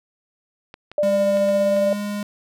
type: clicks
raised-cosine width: 0.3 ms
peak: -22 dBFS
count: 5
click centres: 0.741 / 0.916 / 1.371 / 1.488 / 1.766 s
type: tone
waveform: sine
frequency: 593 Hz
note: D5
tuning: 17 cents sharp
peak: -16 dBFS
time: 0.98-1.93 s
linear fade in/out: 2 ms
type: tone with pitch glide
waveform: square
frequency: 202.4 to 205.5 Hz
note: G#3 to G#3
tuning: -44 to -18 cents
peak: -25 dBFS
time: 1.03-2.23 s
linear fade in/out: 2 ms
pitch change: +26 cents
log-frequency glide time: 1.42-2.02 s
effects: none